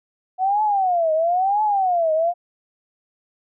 sine tone with vibrato, 733 Hz, F#5, 16 cents flat, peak -16 dBFS, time 0.38-2.34 s, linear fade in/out 50 ms, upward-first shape triangle, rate 1 Hz, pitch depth 290 cents each way, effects none

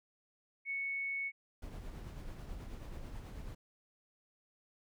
sine tone, 2213 Hz, C#7, 3 cents flat, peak -35 dBFS, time 0.65-1.32 s, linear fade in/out 50 ms
brown noise with tremolo, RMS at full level -44 dBFS, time 1.62-3.55 s, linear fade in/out 5 ms, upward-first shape sine, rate 9.2 Hz, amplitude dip 35%
effects none

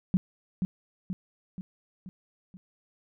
sine tone with echo, 185 Hz, F#3, in tune, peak -19 dBFS, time 0.14-0.17 s, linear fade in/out 0 ms, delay 480 ms, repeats 5, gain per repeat -5 dB, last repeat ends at 2.57 s, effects none

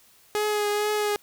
sawtooth tone with vibrato, 418.1 Hz, G#4, 12 cents sharp, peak -19 dBFS, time 0.35-1.16 s, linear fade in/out 0 ms, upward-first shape triangle, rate 2.2 Hz, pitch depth 23 cents each way, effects white hiss -57 dBFS RMS until 1.22 s

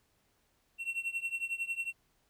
triangle tone with tremolo, 2720 Hz, F7, 46 cents flat, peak -28 dBFS, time 0.78-1.93 s, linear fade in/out 50 ms, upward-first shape triangle, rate 11 Hz, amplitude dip 95%, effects pink hiss -73 dBFS RMS until 2.29 s

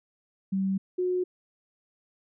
sine tone pair in turn, 192.6 / 363.6 Hz, G3 / F#4, -30 / -30 cents, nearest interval major seventh, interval 1100 cents, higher second, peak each -24 dBFS, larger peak neither, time 0.52-0.78 / 0.98-1.24 s, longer neither, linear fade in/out 10 ms, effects none

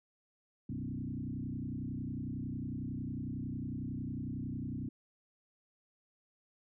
sine tone with frequency modulation, 185 Hz, F#3, in tune, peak -36 dBFS, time 0.69-4.89 s, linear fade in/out 5 ms, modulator 31 Hz, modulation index 3.2, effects none

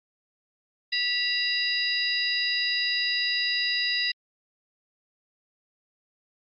harmonic tone with a mistuned harmonic, 980 Hz, B5, 14 cents flat, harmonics 2 / 3 / 4 / 5, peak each -29 / -30 / -29 / -29 dBFS, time 0.92-4.12 s, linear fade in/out 10 ms, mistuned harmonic 3, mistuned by -97 cents, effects Opus 48 kbps

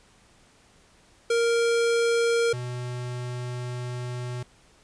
square tone pair in turn, 466.2 / 123.48 Hz, A#4 / B2, 0 / 0 cents, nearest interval octave + major seventh, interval 2300 cents, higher first, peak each -21 / -31 dBFS, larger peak first, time 1.3-2.53 / 2.53-4.43 s, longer second, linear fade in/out 5 ms, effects pink hiss -58 dBFS RMS until 4.83 s + resampled to 22050 Hz

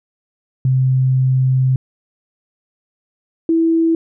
sine tone pair in turn, 130.3 / 328.3 Hz, C3 / E4, -7 / -7 cents, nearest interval octave + major third, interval 1600 cents, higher second, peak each -11 dBFS, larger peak neither, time 0.65-1.76 / 3.49-3.95 s, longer first, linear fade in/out 2 ms, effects none

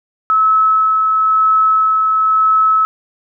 sine tone with tremolo, 1296 Hz, E6, 30 cents flat, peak -8 dBFS, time 0.3-2.85 s, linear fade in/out 0 ms, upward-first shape sine, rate 0.99 Hz, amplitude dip 25%, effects none

